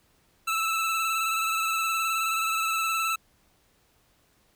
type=tone with vibrato; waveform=25% pulse; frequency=1318.5 Hz; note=E6; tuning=in tune; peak=-21 dBFS; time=0.47-3.16 s; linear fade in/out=10 ms; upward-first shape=square; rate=19 Hz; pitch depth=21 cents each way; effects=pink hiss -65 dBFS RMS until 4.55 s